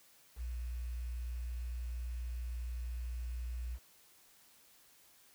sine tone with quantisation, 60.1 Hz, B1, 46 cents flat, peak -37 dBFS, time 0.36-3.79 s, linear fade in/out 50 ms, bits 10, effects white hiss -64 dBFS RMS until 5.34 s

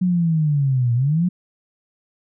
sine linear two-way sweep, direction down then up, 185 to 116.54 to 185 Hz, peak -15 dBFS, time 0.01-1.29 s, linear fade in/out 10 ms, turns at 0.94 s, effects none

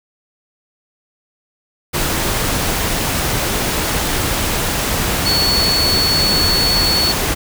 sine tone in noise, 4418 Hz, C#8, 7 cents flat, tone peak -14 dBFS, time 5.25-7.13 s, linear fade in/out 20 ms, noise pink, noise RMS -18 dBFS, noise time 1.93-7.35 s, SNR +1 dB, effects none

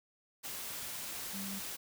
sine tone in noise, 196 Hz, G3, in tune, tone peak -41 dBFS, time 1.33-1.6 s, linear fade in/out 20 ms, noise white, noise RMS -42 dBFS, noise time 0.43-1.77 s, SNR -2 dB, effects none

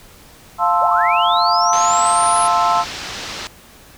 sine chord, F major seventh, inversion none, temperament equal, 698.5 / 880 / 1046.5 / 1318.5 Hz, F5 / A5 / C6 / E6, 0 / 0 / 0 / 0 cents, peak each -18 dBFS, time 0.58-2.85 s, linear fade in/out 50 ms
sine linear sweep, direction up, 466.2 to 10590 Hz, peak -20 dBFS, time 0.81-2.48 s, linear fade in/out 20 ms
white low-pass noise, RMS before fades -29 dBFS, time 1.73-3.47 s, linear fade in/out 0 ms, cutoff 5500 Hz, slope 24 dB/octave
effects pink hiss -44 dBFS RMS until 3.97 s

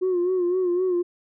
sine tone with vibrato, 361.4 Hz, F#4, 41 cents flat, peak -18 dBFS, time 0.01-1.03 s, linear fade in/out 20 ms, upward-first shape sine, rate 3.9 Hz, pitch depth 63 cents each way, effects tanh soft clip ceiling -17 dBFS

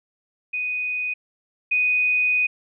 sine tone pair in turn, 2489 / 2489 Hz, D#7 / D#7, 0 / 0 cents, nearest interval unison, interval 0 cents, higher neither, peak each -23 / -17 dBFS, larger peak second, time 0.53-1.14 / 1.71-2.47 s, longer second, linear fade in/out 10 ms, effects none

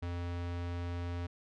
square tone, 87.1 Hz, F2, 4 cents flat, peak -36 dBFS, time 0.02-1.27 s, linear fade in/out 10 ms, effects low-pass 4000 Hz 12 dB/octave

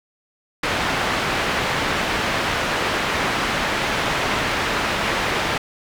white low-pass noise, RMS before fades -22 dBFS, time 0.63-5.58 s, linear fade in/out 5 ms, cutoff 2200 Hz, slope 12 dB/octave, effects none

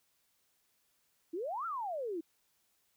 sine exponential two-way sweep, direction up then down, 311.1 to 1396.9 to 311.1 Hz, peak -35 dBFS, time 1.33-2.21 s, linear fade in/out 10 ms, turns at 1.66 s, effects white hiss -75 dBFS RMS until 2.96 s

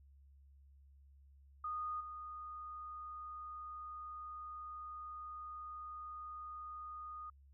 sine tone with level steps, 1233 Hz, D#6, 16 cents flat, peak -38 / -45 dBFS, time 1.64-7.3 s, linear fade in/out 5 ms, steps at 2 s, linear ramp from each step 10 ms, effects added 69 Hz sine -60 dBFS peak until 7.53 s

